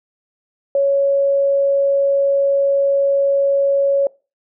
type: tone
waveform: sine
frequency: 556 Hz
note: C#5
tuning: 5 cents sharp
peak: -12 dBFS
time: 0.75-4.07 s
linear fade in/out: 2 ms
effects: noise-tail reverb RT60 0.3 s tail -22 dB re dry